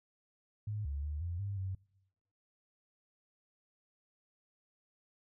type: tone with pitch steps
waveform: sine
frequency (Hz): 105.6 / 70.9 / 74.5 / 86.4 / 99.9 / 94.9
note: G#2 / C#2 / D2 / F2 / G2 / F#2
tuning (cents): +29 / +40 / +25 / -18 / +33 / +44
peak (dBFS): -35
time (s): 0.67-1.75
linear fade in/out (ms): 5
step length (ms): 180
effects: noise-tail reverb RT60 0.9 s tail -24 dB re dry